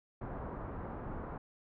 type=low-pass noise; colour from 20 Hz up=pink; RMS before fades=-42 dBFS; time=0.21-1.38 s; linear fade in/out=5 ms; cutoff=1300 Hz; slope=24 dB/octave; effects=none